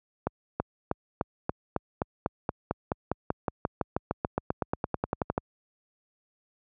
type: accelerating click train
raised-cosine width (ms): 1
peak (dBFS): -12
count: 30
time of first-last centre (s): 0.27-5.379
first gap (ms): 330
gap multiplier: 0.95
effects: high-pass 60 Hz 12 dB/octave

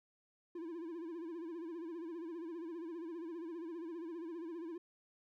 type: tone with vibrato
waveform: triangle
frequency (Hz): 333.9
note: E4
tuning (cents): +22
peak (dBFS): -40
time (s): 0.55-4.78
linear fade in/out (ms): 5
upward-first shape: sine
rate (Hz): 15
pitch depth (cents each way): 100
effects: none

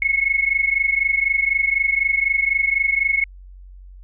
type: tone pair together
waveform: sine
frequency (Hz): 2176 / 2200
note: C#7 / C#7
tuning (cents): -33 / -14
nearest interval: unison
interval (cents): 19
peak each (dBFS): -19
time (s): 0.02-3.24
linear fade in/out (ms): 2
effects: added 46 Hz sine -38 dBFS peak until 4.03 s

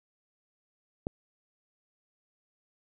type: click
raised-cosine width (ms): 2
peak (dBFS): -18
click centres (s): 1.069
effects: none

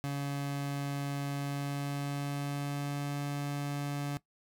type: tone with pitch glide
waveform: 30% pulse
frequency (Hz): 141.3 to 143.27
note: C#3 to D3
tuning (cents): +34 to -43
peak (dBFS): -30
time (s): 0.04-4.17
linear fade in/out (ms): 0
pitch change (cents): +23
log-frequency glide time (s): 1.35-3.15
effects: noise-tail reverb RT60 0.1 s tail -18 dB re dry

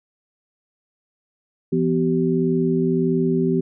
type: tone cluster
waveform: sine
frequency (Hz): 168.1 / 249.7 / 384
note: E3 / B3 / G4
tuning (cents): +34 / +19 / -36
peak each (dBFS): -21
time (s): 1.72-3.61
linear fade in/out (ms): 10
effects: none

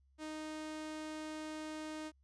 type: tone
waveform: sawtooth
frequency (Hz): 310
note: D#4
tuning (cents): -6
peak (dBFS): -38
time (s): 0.18-2.12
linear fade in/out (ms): 50
effects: added 67 Hz sine -67 dBFS peak until 2.23 s + resampled to 22050 Hz

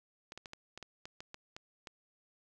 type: clicks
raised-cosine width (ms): 0.2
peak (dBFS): -28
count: 11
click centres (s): 0.321 / 0.376 / 0.458 / 0.534 / 0.776 / 0.827 / 1.055 / 1.205 / 1.344 / 1.565 / 1.872
effects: none

